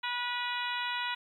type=harmonic tone with a mistuned harmonic; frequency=486.5 Hz; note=B4; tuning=26 cents flat; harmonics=2 / 3 / 4 / 5 / 6 / 7 / 8; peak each=-36 / -38 / -39 / -40 / -41 / -41 / -42 dBFS; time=0.03-1.15 s; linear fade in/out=10 ms; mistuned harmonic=5; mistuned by=+21 cents; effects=11-bit